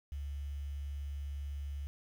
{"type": "tone with quantisation", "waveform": "sine", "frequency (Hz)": 71, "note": "C#2", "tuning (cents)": 42, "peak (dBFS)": -37, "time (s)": [0.12, 1.87], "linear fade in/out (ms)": 0, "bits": 10, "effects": []}